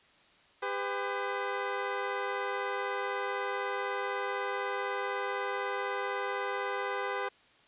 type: tone pair together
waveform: 15% pulse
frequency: 400 / 504 Hz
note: G4 / B4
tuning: +35 / +35 cents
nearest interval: major third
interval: 400 cents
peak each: -28 dBFS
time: 0.62-7.29 s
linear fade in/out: 10 ms
effects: white hiss -62 dBFS RMS until 7.67 s + resampled to 8000 Hz